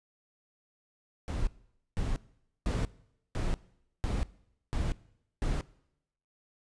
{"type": "noise bursts", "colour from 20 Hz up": "brown", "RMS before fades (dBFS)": -30, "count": 7, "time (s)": [1.28, 5.61], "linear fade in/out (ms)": 0, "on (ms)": 190, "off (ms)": 500, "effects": ["noise-tail reverb RT60 0.8 s tail -21 dB re dry", "resampled to 22050 Hz"]}